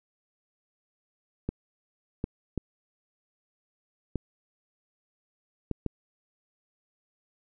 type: clicks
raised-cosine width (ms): 3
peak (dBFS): -16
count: 6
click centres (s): 1.49 / 2.241 / 2.577 / 4.157 / 5.713 / 5.863
effects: none

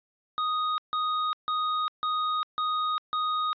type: tone bursts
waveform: square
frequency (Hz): 1244.5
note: D#6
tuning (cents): 0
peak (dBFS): -26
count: 6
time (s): 0.38-3.53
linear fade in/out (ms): 0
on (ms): 400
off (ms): 150
effects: resampled to 11025 Hz

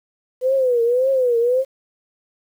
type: tone with vibrato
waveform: sine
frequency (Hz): 500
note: B4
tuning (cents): +21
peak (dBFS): -14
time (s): 0.41-1.65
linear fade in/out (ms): 50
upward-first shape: triangle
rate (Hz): 1.8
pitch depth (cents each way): 150
effects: 8-bit

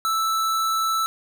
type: tone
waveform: square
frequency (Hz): 1318.5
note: E6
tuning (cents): 0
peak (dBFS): -21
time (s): 0.05-1.06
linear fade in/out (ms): 0
effects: none

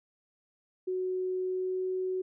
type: tone with pitch glide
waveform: sine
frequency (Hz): 370 to 372.1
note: F#4 to F#4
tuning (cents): 0 to +10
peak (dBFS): -29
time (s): 0.87-2.22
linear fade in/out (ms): 10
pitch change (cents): +10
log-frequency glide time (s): 1.4-1.86
effects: none

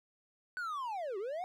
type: linear two-way sweep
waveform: triangle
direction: down then up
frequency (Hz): 1511 to 367.6 to 756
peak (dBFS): -34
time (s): 0.57-1.44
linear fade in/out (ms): 0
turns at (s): 1.18
effects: none

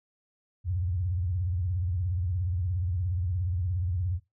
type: tone with vibrato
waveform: sine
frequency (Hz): 89.3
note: F2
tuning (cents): +39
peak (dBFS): -26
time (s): 0.64-4.2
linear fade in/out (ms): 50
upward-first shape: triangle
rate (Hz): 17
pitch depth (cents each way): 210
effects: noise-tail reverb RT60 0.2 s tail -19 dB re dry

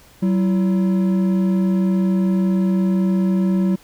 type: tone pair together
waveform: triangle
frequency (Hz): 189.1 / 336.9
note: F#3 / E4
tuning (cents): +38 / +38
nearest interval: minor seventh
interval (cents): 1000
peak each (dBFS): -13 / -23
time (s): 0.22-3.76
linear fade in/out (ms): 10
effects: pink hiss -49 dBFS RMS until 3.83 s

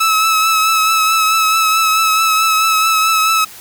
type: tone with vibrato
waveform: sawtooth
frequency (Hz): 1299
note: E6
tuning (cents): -26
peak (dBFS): -7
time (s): 0-3.45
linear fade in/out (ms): 10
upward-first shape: triangle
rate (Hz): 4.6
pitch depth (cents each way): 29
effects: white hiss -36 dBFS RMS until 3.6 s

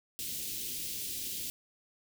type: band-stop noise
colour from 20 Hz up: white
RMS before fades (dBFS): -38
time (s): 0.19-1.5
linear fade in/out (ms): 0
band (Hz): 390 to 2700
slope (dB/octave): 24
effects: none

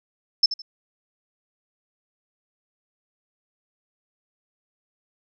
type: tone with echo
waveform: sine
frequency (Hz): 5274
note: E8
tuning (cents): 0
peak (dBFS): -12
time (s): 0.43-0.46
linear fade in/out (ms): 5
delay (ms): 80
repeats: 2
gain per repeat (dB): -12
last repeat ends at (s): 0.62
effects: none

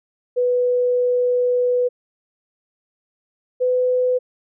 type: tone pair in turn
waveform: sine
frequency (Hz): 493.9 / 502.5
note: B4 / B4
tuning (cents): 0 / +30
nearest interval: unison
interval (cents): 30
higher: second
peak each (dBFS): -15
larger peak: neither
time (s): 0.36-1.89 / 3.6-4.19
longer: first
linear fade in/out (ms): 20
effects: none

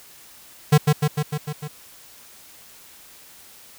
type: tone with echo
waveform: square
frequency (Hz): 150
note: D3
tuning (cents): +37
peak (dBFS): -11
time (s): 0.72-0.78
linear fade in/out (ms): 10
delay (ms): 150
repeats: 6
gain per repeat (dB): -3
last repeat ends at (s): 1.68
effects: white hiss -47 dBFS RMS until 3.78 s

